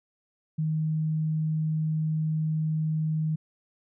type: tone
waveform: sine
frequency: 156.6 Hz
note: D#3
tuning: 11 cents sharp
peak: -24 dBFS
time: 0.58-3.36 s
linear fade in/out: 10 ms
effects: none